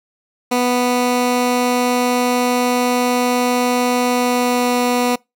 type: tone with pitch glide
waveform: 15% pulse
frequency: 246.9 to 245.5 Hz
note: B3 to B3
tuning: 0 to -10 cents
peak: -8 dBFS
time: 0.51-5.16 s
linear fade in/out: 10 ms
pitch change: -10 cents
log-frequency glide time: 4.07-4.79 s
effects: noise-tail reverb RT60 0.2 s tail -24 dB re dry